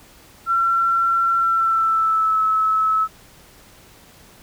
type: tone with pitch glide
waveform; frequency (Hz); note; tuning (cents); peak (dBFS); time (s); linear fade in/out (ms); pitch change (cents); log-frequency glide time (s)
sine; 1357 to 1298; E6 to E6; +50 to -27; -15; 0.46-3.08; 50; -77; 1.38-2.42
effects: pink hiss -48 dBFS RMS until 4.42 s